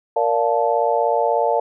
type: chord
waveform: sine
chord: Bb major seventh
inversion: none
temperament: just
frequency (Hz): 466.2 / 582.7 / 699.2 / 874.1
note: Bb4 / D5 / F5 / A5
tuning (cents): 0 / -14 / +2 / -12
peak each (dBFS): -21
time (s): 0.16-1.6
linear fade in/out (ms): 5
effects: none